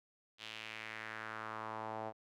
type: tone with band-pass filter sweep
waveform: sawtooth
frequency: 110 Hz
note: A2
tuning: in tune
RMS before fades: -45 dBFS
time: 0.38-2.13 s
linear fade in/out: 50 ms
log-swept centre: 3300 to 710 Hz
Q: 2.5
effects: none